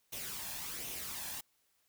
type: noise with flanger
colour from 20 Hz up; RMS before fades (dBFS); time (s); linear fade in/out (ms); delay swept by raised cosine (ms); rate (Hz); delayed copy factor
white; -42; 0.12-1.41; 10; 0.32 to 1.2; 1.3; +0.55
effects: white hiss -75 dBFS RMS until 1.88 s